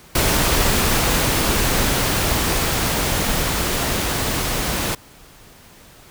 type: noise with level ramp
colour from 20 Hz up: pink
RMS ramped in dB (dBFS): -17 to -22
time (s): 0.15-4.95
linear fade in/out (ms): 5
effects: pink hiss -46 dBFS RMS until 6.1 s